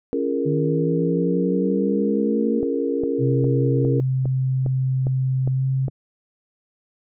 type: chord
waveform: sine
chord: Bb minor seventh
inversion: first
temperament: equal with one note detuned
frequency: 277.2 / 343.4 / 415.3 / 466.2 Hz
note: Db4 / F4 / Ab4 / Bb4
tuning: 0 / -29 / 0 / 0 cents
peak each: -24 / -28 / -27 / -24 dBFS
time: 0.13-4 s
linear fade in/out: 0 ms
type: exponential sweep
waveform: sine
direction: up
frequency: 148.8 to 229.3 Hz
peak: -21 dBFS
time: 0.45-2.61 s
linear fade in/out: 20 ms
type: click train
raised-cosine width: 2 ms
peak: -16 dBFS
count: 9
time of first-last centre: 2.63-5.882 s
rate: 2.46 Hz
type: tone with pitch glide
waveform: sine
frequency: 130.81 to 132.71 Hz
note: C3 to C3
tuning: 0 to +25 cents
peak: -18 dBFS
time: 3.18-5.9 s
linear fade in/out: 50 ms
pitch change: +25 cents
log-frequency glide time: 5.53-5.64 s
effects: none